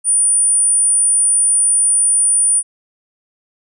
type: tone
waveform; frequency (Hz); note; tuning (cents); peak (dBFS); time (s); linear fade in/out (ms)
sine; 9397; D9; 0; -10; 0.04-2.63; 50
effects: none